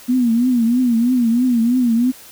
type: tone with vibrato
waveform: sine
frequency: 240.8 Hz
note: B3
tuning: 44 cents flat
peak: -12 dBFS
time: 0.08-2.12 s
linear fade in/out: 20 ms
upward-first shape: triangle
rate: 3.1 Hz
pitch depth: 130 cents each way
effects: white hiss -41 dBFS RMS until 2.31 s